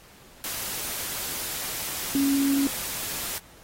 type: tone in noise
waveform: sine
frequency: 277.2 Hz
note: C#4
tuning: in tune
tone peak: -20 dBFS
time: 2.15-2.67 s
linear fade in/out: 0 ms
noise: white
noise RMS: -32 dBFS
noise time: 0.44-3.38 s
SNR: +9 dB
effects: pink hiss -52 dBFS RMS until 3.63 s + AAC 48 kbps